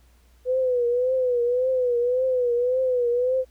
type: tone with vibrato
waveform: sine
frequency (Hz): 498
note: B4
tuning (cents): +14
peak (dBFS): -19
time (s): 0.45-3.45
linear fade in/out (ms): 50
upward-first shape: triangle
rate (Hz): 1.8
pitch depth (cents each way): 90
effects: added 60 Hz sine -54 dBFS peak until 3.5 s + pink hiss -63 dBFS RMS until 3.5 s